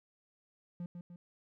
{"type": "tone with echo", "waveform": "triangle", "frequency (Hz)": 174.61, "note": "F3", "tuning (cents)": 0, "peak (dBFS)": -36, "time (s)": [0.8, 0.86], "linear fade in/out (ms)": 2, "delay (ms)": 150, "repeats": 2, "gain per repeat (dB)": -5, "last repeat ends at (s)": 1.16, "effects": []}